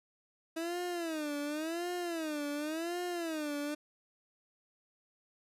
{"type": "tone with vibrato", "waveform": "30% pulse", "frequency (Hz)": 320.9, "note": "E4", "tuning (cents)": -46, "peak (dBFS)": -32, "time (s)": [0.56, 3.75], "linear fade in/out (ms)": 10, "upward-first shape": "sine", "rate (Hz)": 0.91, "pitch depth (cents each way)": 180, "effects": ["resampled to 32000 Hz"]}